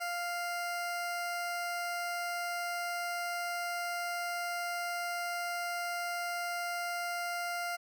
20% pulse tone, 698.5 Hz, F5, in tune, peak -29 dBFS, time 0-7.77 s, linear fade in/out 20 ms, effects none

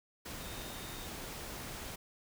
sine tone in noise, 3683 Hz, A#7, 22 cents flat, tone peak -53 dBFS, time 0.4-1.07 s, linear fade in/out 10 ms, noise pink, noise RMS -44 dBFS, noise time 0.25-1.96 s, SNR -12 dB, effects none

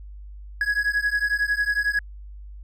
triangle beating tone pair, 1664 / 1675 Hz, G#6 / G#6, +3 / +14 cents, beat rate 11 Hz, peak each -22 dBFS, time 0.61-1.99 s, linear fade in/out 2 ms, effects added 50 Hz sine -37 dBFS peak until 2.63 s

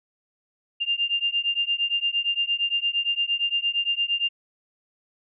sine beating tone pair, 2794 / 2802.7 Hz, F7 / F7, 0 / +5 cents, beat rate 8.7 Hz, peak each -25 dBFS, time 0.8-4.29 s, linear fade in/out 20 ms, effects none

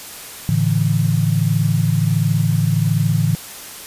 sine chord, A suspended fourth, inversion none, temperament equal with one note detuned, 110 / 143.4 / 164.81 Hz, A2 / D3 / E3, 0 / -41 / 0 cents, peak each -18 dBFS, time 0.49-3.35 s, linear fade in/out 0 ms, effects white hiss -34 dBFS RMS until 3.86 s + resampled to 32000 Hz

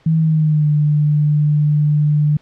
sine tone with pitch glide, 160.8 to 149.17 Hz, E3 to D3, -43 to +27 cents, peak -11 dBFS, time 0.06-2.37 s, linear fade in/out 5 ms, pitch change -130 cents, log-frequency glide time 0.18-0.69 s, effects pink hiss -53 dBFS RMS until 2.41 s + low-pass 4000 Hz 12 dB/octave

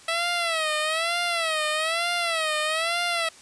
10% pulse tone with vibrato, 653 Hz, E5, 17 cents flat, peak -15 dBFS, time 0.08-3.29 s, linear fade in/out 5 ms, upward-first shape sine, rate 1.1 Hz, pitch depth 120 cents each way, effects white hiss -49 dBFS RMS until 3.41 s + resampled to 22050 Hz

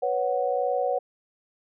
sine chord, B suspended second, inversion none, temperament just, 493.9 / 555.6 / 740.8 Hz, B4 / C#5 / F#5, 0 / +4 / +2 cents, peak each -27 dBFS, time 0.02-0.99 s, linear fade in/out 10 ms, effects none

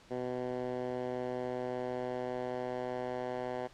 10% pulse tone with band-pass filter sweep, 125.2 Hz, B2, 24 cents sharp, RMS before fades -37 dBFS, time 0.1-3.68 s, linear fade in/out 20 ms, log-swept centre 420 to 690 Hz, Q 0.94, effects pink hiss -59 dBFS RMS until 3.73 s + low-pass 6000 Hz 12 dB/octave

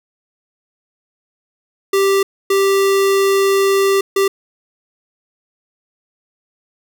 square tone bursts at uneven times, 392 Hz, G4, in tune, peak -12 dBFS, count 3, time 1.93-2.23 / 2.5-4.01 / 4.16-4.28 s, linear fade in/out 5 ms, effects none

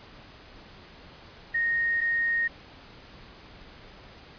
sine tone pair in turn, 1859 / 1859 Hz, A#6 / A#6, -5 / -5 cents, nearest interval unison, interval 0 cents, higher neither, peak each -23 dBFS, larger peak neither, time 1.54-2.01 / 2.01-2.48 s, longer neither, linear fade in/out 10 ms, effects pink hiss -49 dBFS RMS until 4.38 s + resampled to 11025 Hz

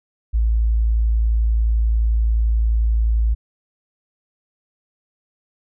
sine tone, 55.7 Hz, A1, 22 cents sharp, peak -14 dBFS, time 0.33-3.35 s, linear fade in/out 20 ms, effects none

